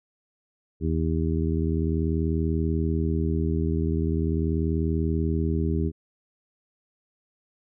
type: harmonic tone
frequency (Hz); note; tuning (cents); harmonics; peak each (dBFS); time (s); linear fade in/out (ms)
80.4; E2; -43; 1 / 2 / 3 / 4 / 5; -25 / -28 / -30 / -31 / -32; 0.8-5.92; 50
effects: none